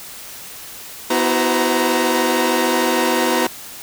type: tone cluster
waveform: sawtooth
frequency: 246.3 / 327.3 / 373.8 / 513 / 932 Hz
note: B3 / E4 / F#4 / C5 / A#5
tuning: -5 / -12 / +18 / -34 / -1 cents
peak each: -18 dBFS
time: 1.1-3.47 s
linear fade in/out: 5 ms
effects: white hiss -35 dBFS RMS until 3.82 s